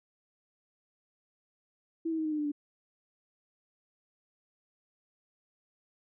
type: tone with pitch steps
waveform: sine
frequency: 328 / 321.6 / 315.4 / 309.2 / 303.2 / 297.3 / 291.5 Hz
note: E4 / E4 / D#4 / D#4 / D#4 / D4 / D4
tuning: -9 / -43 / +24 / -11 / -45 / +21 / -13 cents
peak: -29 dBFS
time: 2.05-2.519 s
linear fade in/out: 10 ms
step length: 67 ms
effects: none